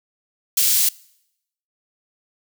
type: high-pass noise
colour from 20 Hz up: white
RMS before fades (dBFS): -17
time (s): 0.57-0.89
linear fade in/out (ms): 5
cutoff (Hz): 3900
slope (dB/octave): 12
effects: noise-tail reverb RT60 0.8 s tail -24 dB re dry